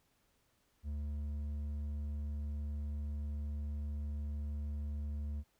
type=tone with hard clipping; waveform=sine; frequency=73.42 Hz; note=D2; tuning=in tune; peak=-38 dBFS; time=0.83-5.44 s; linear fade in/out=50 ms; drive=5 dB; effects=pink hiss -75 dBFS RMS until 5.59 s